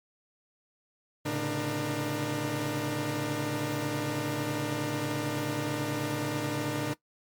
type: tone cluster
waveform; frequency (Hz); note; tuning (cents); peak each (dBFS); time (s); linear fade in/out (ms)
sawtooth; 111.2 / 134.5 / 143.7 / 300.2 / 474.3; A2 / C3 / D3 / D4 / A#4; +19 / +48 / -37 / +38 / +30; -34 / -35 / -32 / -28 / -34; 1.25-6.94; 10
effects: noise-tail reverb RT60 0.1 s tail -18 dB re dry + MP3 96 kbps